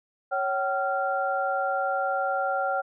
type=tone cluster; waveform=sine; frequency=553 / 764 / 1385 Hz; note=C#5 / G5 / F6; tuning=-4 / -45 / -15 cents; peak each=-29 / -27 / -29 dBFS; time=0.31-2.82 s; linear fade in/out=20 ms; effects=none

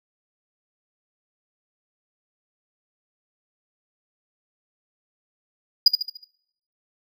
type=tone with echo; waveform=triangle; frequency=4900 Hz; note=D#8; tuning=27 cents flat; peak=-6 dBFS; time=5.86-5.88 s; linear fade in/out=5 ms; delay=73 ms; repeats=5; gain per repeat=-7 dB; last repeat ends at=6.245 s; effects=noise-tail reverb RT60 0.7 s tail -20 dB re dry + tanh soft clip ceiling -2 dBFS

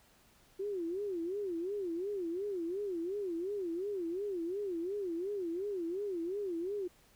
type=tone with vibrato; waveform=sine; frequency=370 Hz; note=F#4; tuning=in tune; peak=-34 dBFS; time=0.59-6.88 s; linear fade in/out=10 ms; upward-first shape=sine; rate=2.8 Hz; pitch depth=200 cents each way; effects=pink hiss -65 dBFS RMS until 7.15 s

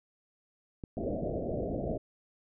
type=clicks; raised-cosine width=3 ms; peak=-26 dBFS; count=7; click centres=0.838 / 0.971 / 1.04 / 1.104 / 1.299 / 1.424 / 1.516 s
type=low-pass noise; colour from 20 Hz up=white; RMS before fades=-34 dBFS; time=0.97-1.98 s; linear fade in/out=10 ms; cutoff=680 Hz; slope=96 dB/octave
effects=none

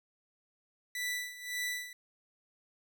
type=tone with tremolo; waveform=sawtooth; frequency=1975.5 Hz; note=B6; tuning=in tune; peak=-29 dBFS; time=0.95-1.93 s; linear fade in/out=2 ms; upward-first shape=sine; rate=1.8 Hz; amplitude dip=80%; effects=none

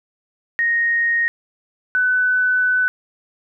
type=tone pair in turn; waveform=sine; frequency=1864.7 / 1500.8 Hz; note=A#6 / F#6; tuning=0 / +24 cents; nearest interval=major third; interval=376 cents; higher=first; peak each=-15 / -14 dBFS; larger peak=second; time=0.59-1.28 / 1.95-2.88 s; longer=second; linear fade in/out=0 ms; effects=none

